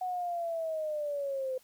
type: linear sweep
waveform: sine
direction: down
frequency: 741 to 511 Hz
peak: -31 dBFS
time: 0.01-1.58 s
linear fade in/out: 5 ms
effects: white hiss -63 dBFS RMS until 1.63 s + Opus 48 kbps